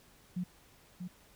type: tone with echo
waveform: sine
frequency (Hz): 180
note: F#3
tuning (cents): -47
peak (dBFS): -32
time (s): 0.36-0.44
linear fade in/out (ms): 10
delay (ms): 640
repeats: 1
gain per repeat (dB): -6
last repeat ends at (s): 1.08
effects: pink hiss -62 dBFS RMS until 1.35 s